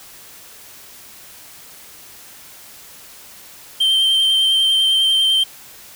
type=tone with vibrato; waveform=triangle; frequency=3136 Hz; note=G7; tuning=in tune; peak=-11 dBFS; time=3.8-5.44 s; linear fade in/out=10 ms; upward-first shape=sine; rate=10 Hz; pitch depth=15 cents each way; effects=white hiss -41 dBFS RMS until 5.95 s